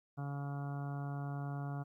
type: harmonic tone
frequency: 141.6 Hz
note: C#3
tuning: 37 cents sharp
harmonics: 1 / 2 / 3 / 4 / 5 / 6 / 7 / 8 / 9 / 10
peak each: -38 / -48 / -55 / -58 / -49 / -56 / -60 / -55 / -59 / -56 dBFS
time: 0.17-1.84 s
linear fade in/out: 20 ms
effects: 13-bit